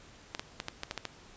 clicks, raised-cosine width 0.2 ms, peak -17 dBFS, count 8, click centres 0.349 / 0.395 / 0.601 / 0.684 / 0.834 / 0.911 / 0.977 / 1.053 s, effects pink hiss -55 dBFS RMS until 1.36 s + resampled to 16000 Hz

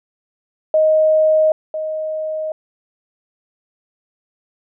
sine tone pair in turn, 625 / 625 Hz, D#5 / D#5, +8 / +8 cents, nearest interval unison, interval 0 cents, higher neither, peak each -10 / -20 dBFS, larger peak first, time 0.74-1.52 / 1.74-2.52 s, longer neither, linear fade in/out 2 ms, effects none

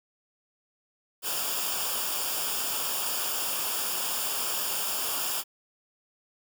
white noise with comb filter, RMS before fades -30 dBFS, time 1.22-5.44 s, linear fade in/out 50 ms, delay 0.49 ms, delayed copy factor -0.7, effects none

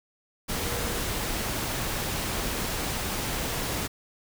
sine tone in noise, 477.8 Hz, A#4, 43 cents sharp, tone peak -39 dBFS, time 0.54-1.04 s, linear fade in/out 20 ms, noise pink, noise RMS -30 dBFS, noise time 0.48-3.88 s, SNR -12 dB, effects none

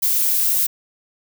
violet noise, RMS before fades -18 dBFS, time 0.02-0.67 s, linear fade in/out 10 ms, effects none

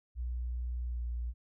sine tone with pitch glide, 60.7 to 59.42 Hz, B1 to A#1, -29 to +34 cents, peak -33 dBFS, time 0.15-1.34 s, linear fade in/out 50 ms, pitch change -37 cents, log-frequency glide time 0.86-1.01 s, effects none

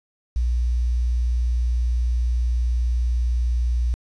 sine tone with quantisation, 59.9 Hz, A#1, 48 cents sharp, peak -18 dBFS, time 0.36-3.94 s, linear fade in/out 0 ms, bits 8, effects resampled to 22050 Hz

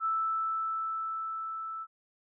sine tone with level ramp, 1318.5 Hz, E6, in tune, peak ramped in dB -26 to -36 dBFS, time 0-1.87 s, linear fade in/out 50 ms, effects none

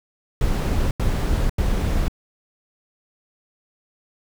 brown noise bursts, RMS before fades -20 dBFS, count 3, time 0.41-2.082 s, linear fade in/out 2 ms, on 500 ms, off 86 ms, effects none

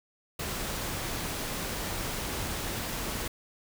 pink noise, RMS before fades -34 dBFS, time 0.39-3.28 s, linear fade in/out 5 ms, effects none

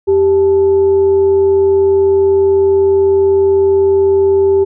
sine tone with frequency modulation, 392 Hz, G4, in tune, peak -7 dBFS, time 0.07-4.65 s, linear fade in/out 20 ms, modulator 478 Hz, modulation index 0.21, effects none

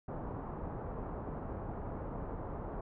pink low-pass noise, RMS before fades -41 dBFS, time 0.08-2.81 s, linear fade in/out 5 ms, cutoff 1100 Hz, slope 24 dB/octave, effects none

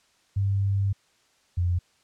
sine tone pair in turn, 98.8 / 88.23 Hz, G2 / F2, +14 / +18 cents, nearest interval major second, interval 196 cents, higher first, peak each -21 dBFS, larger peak neither, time 0.36-0.93 / 1.57-1.79 s, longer first, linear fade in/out 10 ms, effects white hiss -64 dBFS RMS until 2.03 s + low-pass 7000 Hz 12 dB/octave

